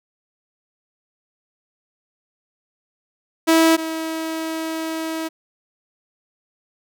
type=tone pair in turn; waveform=sawtooth; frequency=325.2 / 322 Hz; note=E4 / E4; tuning=-23 / -41 cents; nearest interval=unison; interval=18 cents; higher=first; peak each=-8 / -20 dBFS; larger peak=first; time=3.47-3.77 / 3.77-5.29 s; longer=second; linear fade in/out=20 ms; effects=none